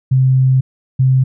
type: tone pair in turn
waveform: sine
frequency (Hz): 130.81 / 130.81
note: C3 / C3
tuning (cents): 0 / 0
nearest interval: unison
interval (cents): 0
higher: neither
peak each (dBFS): -8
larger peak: neither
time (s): 0.11-0.61 / 0.99-1.24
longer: first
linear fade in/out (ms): 10
effects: none